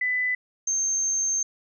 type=tone pair in turn; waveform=sine; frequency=1999 / 6346 Hz; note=B6 / G8; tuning=+20 / +20 cents; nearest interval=octave + minor sixth; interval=2000 cents; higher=second; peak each=-22 dBFS; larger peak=neither; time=0.01-0.35 / 0.67-1.43 s; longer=second; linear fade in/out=5 ms; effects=none